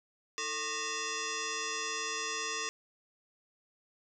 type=tone with frequency modulation; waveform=sine; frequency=1975.5 Hz; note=B6; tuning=in tune; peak=-33 dBFS; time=0.38-2.69 s; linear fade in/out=0 ms; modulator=765 Hz; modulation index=6.1; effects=12-bit